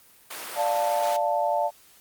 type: high-pass noise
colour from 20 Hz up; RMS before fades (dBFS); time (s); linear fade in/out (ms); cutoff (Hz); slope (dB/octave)
pink; -36; 0.3-1.17; 10; 660; 12
type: chord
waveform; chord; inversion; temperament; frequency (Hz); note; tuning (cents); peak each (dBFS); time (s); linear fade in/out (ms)
sine; D minor; none; equal with one note detuned; 587.3 / 698.5 / 883.6; D5 / F5 / A5; 0 / 0 / +7; -26; 0.55-1.71; 50
effects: white hiss -55 dBFS RMS until 2 s + Opus 32 kbps